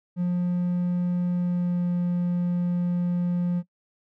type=tone with pitch glide; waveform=triangle; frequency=177.3 to 176.08 Hz; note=F3 to F3; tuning=+26 to +14 cents; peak=-19 dBFS; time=0.16-3.63 s; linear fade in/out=50 ms; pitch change=-12 cents; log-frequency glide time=1.31-1.9 s; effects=noise-tail reverb RT60 0.1 s tail -19 dB re dry + tanh soft clip ceiling -15 dBFS